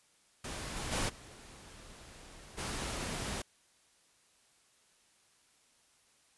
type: noise with level steps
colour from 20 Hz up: pink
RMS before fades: -41 / -39 / -33 / -53 / -38 dBFS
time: 0.44-3.42 s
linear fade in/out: 5 ms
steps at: 0.75 / 0.91 / 1.08 / 2.57 s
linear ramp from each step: 20 ms
effects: white hiss -68 dBFS RMS until 6.37 s + resampled to 24000 Hz